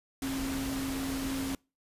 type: tone in noise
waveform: sine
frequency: 269.2 Hz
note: C4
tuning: 49 cents sharp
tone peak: -32 dBFS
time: 0.22-1.55 s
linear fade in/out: 2 ms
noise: pink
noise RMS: -38 dBFS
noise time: 0.22-1.55 s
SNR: +3 dB
effects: noise-tail reverb RT60 0.3 s tail -26 dB re dry + resampled to 32000 Hz